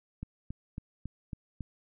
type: click train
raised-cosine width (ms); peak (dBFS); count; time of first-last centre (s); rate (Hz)
5; -25; 6; 0.23-1.607; 3.63
effects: none